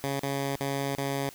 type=tone with dropouts; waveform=10% pulse; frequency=138.59 Hz; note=C#3; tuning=in tune; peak=-20 dBFS; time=0.04-1.29 s; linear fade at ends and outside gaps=0 ms; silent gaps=0.195-0.233 / 0.559-0.606 / 0.95-0.981 s; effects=white hiss -50 dBFS RMS until 1.34 s